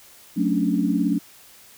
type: chord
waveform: sine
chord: D major seventh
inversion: first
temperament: just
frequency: 183.54 / 220.2 / 275.3 / 293.7 Hz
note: F#3 / A3 / C#4 / D4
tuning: -14 / +2 / -12 / 0 cents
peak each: -24 dBFS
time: 0.36-1.19 s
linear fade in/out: 20 ms
effects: white hiss -49 dBFS RMS until 1.77 s